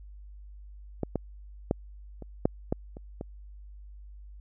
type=clicks; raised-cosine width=2 ms; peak=-15 / -14 / -11 / -28 / -8 / -13 / -29 / -22 dBFS; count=8; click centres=1.033 / 1.157 / 1.711 / 2.223 / 2.455 / 2.725 / 2.969 / 3.211 s; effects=added 50 Hz sine -44 dBFS peak until 4.4 s